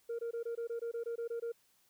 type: tone bursts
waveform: sine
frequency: 466.2 Hz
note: A#4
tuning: in tune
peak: -33 dBFS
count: 12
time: 0.09-1.521 s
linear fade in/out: 10 ms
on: 100 ms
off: 21 ms
effects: tanh soft clip ceiling -34 dBFS + white hiss -71 dBFS RMS until 1.89 s